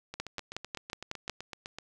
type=two click trains; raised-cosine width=0.2 ms; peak=-17 / -23 dBFS; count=7 / 14; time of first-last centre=0.2-1.297 / 0.14-1.786 s; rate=5.47 / 7.9 Hz; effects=none